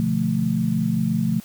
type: chord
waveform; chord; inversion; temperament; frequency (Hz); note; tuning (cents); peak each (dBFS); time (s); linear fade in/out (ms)
sine; B half-diminished seventh; none; equal; 123.47 / 146.83 / 174.61 / 220; B2 / D3 / F3 / A3; 0 / 0 / 0 / 0; -27 / -28 / -23 / -22; 0-1.4; 0
effects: white hiss -46 dBFS RMS until 1.44 s